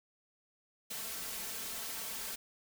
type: noise with comb filter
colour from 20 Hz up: white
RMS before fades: -41 dBFS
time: 0.9-2.36 s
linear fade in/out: 10 ms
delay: 4.5 ms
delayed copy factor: +0.7
effects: none